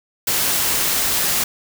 white noise, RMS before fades -19 dBFS, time 0.27-1.44 s, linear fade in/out 5 ms, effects none

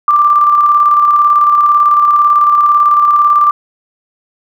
sine tone with tremolo, 1180 Hz, D6, 8 cents sharp, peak -4 dBFS, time 0.08-3.51 s, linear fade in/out 2 ms, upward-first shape square, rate 18 Hz, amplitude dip 30%, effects none

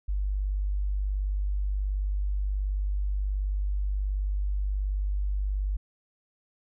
sine tone, 49.32 Hz, G1, 11 cents sharp, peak -25 dBFS, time 0.08-5.77 s, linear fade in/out 10 ms, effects none

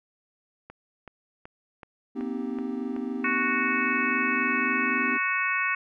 click train, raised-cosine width 0.5 ms, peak -27 dBFS, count 7, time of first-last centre 0.7-2.964 s, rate 2.65 Hz
triangle chord, C minor seventh, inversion third, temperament equal with one note detuned, 237.8 / 261.6 / 311.1 / 392 Hz, Bb3 / C4 / Eb4 / G4, +35 / 0 / 0 / 0 cents, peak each -31 / -30 / -35 / -35 dBFS, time 2.15-5.18 s, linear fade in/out 20 ms
harmonic tone, 370 Hz, F#4, in tune, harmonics 3 / 4 / 5 / 6 / 7, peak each -30 / -30 / -30 / -30 / -30 dBFS, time 3.24-5.75 s, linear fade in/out 5 ms
effects none

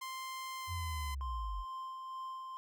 sawtooth tone with pitch glide, 1046.5 to 1024.4 Hz, C6 to C6, 0 to -37 cents, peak -37 dBFS, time 0.01-1.15 s, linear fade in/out 10 ms, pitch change -37 cents, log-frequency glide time 0.59-0.81 s
sine linear sweep, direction down, 91.6 to 44.45 Hz, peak -37 dBFS, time 0.67-1.65 s, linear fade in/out 50 ms
triangle tone with tremolo, 1046.5 Hz, C6, in tune, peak -38 dBFS, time 1.21-2.57 s, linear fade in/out 0 ms, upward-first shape sine, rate 2.2 Hz, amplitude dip 30%
effects none

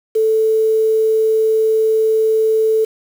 sine tone with quantisation, 440 Hz, A4, in tune, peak -11 dBFS, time 0.15-2.85 s, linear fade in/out 10 ms, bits 6, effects none

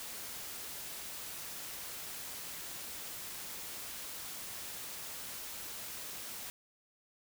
white noise, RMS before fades -44 dBFS, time 0-6.5 s, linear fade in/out 0 ms, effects none

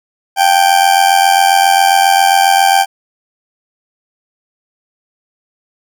40% pulse tone with amplitude modulation, 784 Hz, G5, in tune, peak -3 dBFS, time 0.36-2.86 s, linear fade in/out 50 ms, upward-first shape sine, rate 87.4 Hz, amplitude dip 70%, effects none

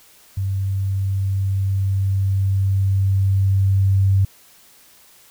sine tone with level ramp, 97.1 Hz, G2, 16 cents flat, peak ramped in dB -19 to -12 dBFS, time 0.37-4.25 s, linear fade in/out 5 ms, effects white hiss -50 dBFS RMS until 5.3 s

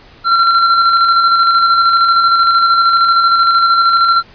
square tone with tremolo, 1364 Hz, F6, 41 cents flat, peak -7 dBFS, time 0.24-4.23 s, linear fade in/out 50 ms, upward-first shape square, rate 13 Hz, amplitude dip 30%, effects pink hiss -42 dBFS RMS until 4.34 s + resampled to 11025 Hz

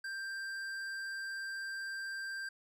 triangle tone with hard clipping, 1579 Hz, G6, 12 cents sharp, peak -40 dBFS, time 0.04-2.49 s, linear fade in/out 5 ms, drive 14 dB, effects none

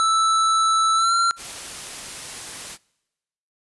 square tone with pitch glide, 1318.5 to 1368.2 Hz, E6 to F6, 0 to -36 cents, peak -17 dBFS, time 0-1.31 s, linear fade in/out 0 ms, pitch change +64 cents, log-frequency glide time 0.95-1.14 s
white noise, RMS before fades -34 dBFS, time 1.36-2.78 s, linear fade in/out 50 ms
effects noise-tail reverb RT60 1.0 s tail -25 dB re dry + resampled to 24000 Hz

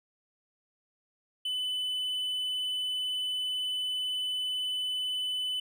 triangle tone, 3006 Hz, F#7, 27 cents sharp, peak -28 dBFS, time 1.45-5.6 s, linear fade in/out 5 ms, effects none

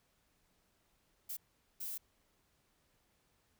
violet noise bursts at uneven times, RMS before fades -42 dBFS, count 2, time 1.29-1.37 / 1.8-1.98 s, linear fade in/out 10 ms, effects pink hiss -75 dBFS RMS until 3.59 s

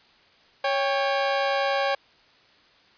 sawtooth tone pair together, 555 / 797 Hz, C#5 / G5, +2 / +28 cents, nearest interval tritone, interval 626 cents, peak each -20 / -22 dBFS, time 0.64-1.95 s, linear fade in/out 5 ms, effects white hiss -57 dBFS RMS until 2.97 s + resampled to 11025 Hz

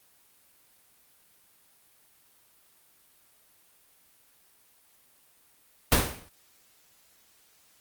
pink noise with exponential decay, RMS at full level -17 dBFS, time 5.92-6.29 s, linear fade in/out 1 ms, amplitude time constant 79 ms, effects white hiss -62 dBFS RMS until 7.8 s + Opus 32 kbps

